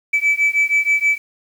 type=beating tone pair; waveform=sine; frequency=2302 / 2308.3 Hz; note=D7 / D7; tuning=-35 / -30 cents; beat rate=6.3 Hz; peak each=-15 / -15 dBFS; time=0.13-1.18 s; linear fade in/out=10 ms; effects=tanh soft clip ceiling -10 dBFS + 7-bit